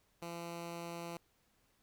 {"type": "tone", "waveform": "10% pulse", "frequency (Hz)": 170, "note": "F3", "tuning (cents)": -46, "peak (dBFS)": -34, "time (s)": [0.22, 1.17], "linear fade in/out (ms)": 2, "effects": ["pink hiss -74 dBFS RMS until 1.82 s"]}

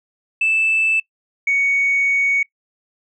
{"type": "tone pair in turn", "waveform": "sine", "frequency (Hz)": [2637, 2231], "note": ["E7", "C#7"], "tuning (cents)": [0, 11], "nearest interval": "minor third", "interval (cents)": 289, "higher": "first", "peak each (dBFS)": -13, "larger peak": "neither", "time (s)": [[0.41, 1], [1.47, 2.43]], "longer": "second", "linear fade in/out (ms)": 5, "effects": ["noise-tail reverb RT60 0.1 s tail -22 dB re dry", "tanh soft clip ceiling -10 dBFS"]}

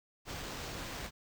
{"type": "noise with sample-and-hold", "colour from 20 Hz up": "pink", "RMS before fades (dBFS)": -42, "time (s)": [0.25, 1.11], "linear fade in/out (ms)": 50, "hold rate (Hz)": 11025, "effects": []}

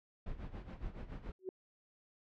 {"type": "noise with tremolo", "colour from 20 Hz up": "brown", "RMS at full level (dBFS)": -42, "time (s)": [0.26, 1.32], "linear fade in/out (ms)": 5, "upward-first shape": "sine", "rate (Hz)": 7.1, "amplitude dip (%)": 75}
{"type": "tone with exponential growth", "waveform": "sine", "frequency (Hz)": 374.4, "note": "F#4", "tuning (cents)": 20, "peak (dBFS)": -34, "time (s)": [1.39, 1.49], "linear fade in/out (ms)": 1, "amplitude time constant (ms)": 20}
{"effects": ["low-pass 3000 Hz 12 dB/octave"]}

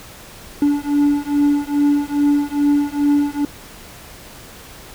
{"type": "beating tone pair", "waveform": "triangle", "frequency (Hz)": [287.9, 290.3], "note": ["D4", "D4"], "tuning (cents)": [-34, -20], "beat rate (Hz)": 2.4, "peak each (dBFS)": [-15, -15], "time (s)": [0.62, 3.45], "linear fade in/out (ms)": 2, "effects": ["pink hiss -39 dBFS RMS until 4.94 s"]}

